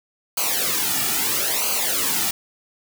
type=noise with flanger; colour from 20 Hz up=white; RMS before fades=-22 dBFS; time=0.37-2.31 s; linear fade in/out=5 ms; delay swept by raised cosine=0.55 to 1.95 ms; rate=0.76 Hz; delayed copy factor=-0.8; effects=none